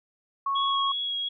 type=tone; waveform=sine; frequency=1103 Hz; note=C#6; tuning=9 cents flat; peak=-24 dBFS; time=0.46-0.92 s; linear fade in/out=5 ms
type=tone with vibrato; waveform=sine; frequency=3322 Hz; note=G#7; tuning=in tune; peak=-27 dBFS; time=0.55-1.29 s; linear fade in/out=10 ms; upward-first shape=sine; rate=2.8 Hz; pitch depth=13 cents each way
effects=none